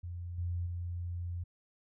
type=tone with level steps; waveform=sine; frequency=87.31 Hz; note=F2; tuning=in tune; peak=-38 / -32 / -35 dBFS; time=0.03-1.44 s; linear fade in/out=10 ms; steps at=0.38 / 0.66 s; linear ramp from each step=5 ms; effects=none